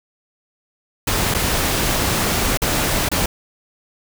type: noise with dropouts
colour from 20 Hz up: pink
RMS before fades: -19 dBFS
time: 1.07-3.26 s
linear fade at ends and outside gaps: 5 ms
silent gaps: 1.341-1.346 / 2.574-2.618 / 3.089-3.115 s
effects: none